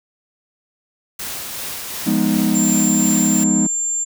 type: noise with tremolo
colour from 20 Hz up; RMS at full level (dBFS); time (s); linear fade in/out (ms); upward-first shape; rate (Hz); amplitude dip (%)
white; -27; 1.19-3.44; 5; sine; 2.7; 25
type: chord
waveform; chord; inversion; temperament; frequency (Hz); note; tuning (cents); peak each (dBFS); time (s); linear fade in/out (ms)
triangle; F half-diminished seventh; none; equal; 174.61 / 207.7 / 246.9 / 311.1; F3 / Ab3 / Cb4 / Eb4; 0 / 0 / 0 / 0; -21 / -16 / -18 / -19; 2.06-3.67; 10
type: tone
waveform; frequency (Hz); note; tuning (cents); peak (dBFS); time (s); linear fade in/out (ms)
sine; 7320; A#8; -32; -18; 2.54-4.05; 20
effects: none